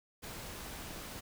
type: noise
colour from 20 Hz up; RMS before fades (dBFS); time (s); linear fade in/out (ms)
pink; -45; 0.22-1.21; 20
effects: none